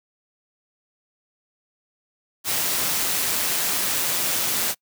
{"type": "noise with amplitude modulation", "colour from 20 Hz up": "white", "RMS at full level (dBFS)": -22, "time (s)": [2.44, 4.75], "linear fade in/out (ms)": 50, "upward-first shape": "sine", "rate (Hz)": 171, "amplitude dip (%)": 30, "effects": ["noise-tail reverb RT60 0.1 s tail -26 dB re dry", "high-pass 100 Hz 12 dB/octave"]}